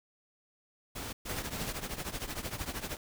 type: noise bursts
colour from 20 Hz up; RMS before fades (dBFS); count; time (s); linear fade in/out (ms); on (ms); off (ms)
pink; -40; 3; 0.95-1.73; 10; 180; 120
type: noise with tremolo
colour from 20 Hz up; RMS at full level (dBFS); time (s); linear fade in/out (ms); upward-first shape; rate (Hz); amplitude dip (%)
pink; -35; 1.29-2.97; 2; triangle; 13; 85
effects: none